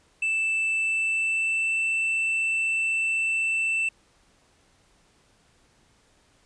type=tone with pitch glide; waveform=triangle; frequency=2646 to 2664 Hz; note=E7 to E7; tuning=+6 to +18 cents; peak=-21 dBFS; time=0.22-3.89 s; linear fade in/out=5 ms; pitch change=+12 cents; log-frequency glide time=0.72-1.81 s; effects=pink hiss -62 dBFS RMS until 6.45 s + resampled to 22050 Hz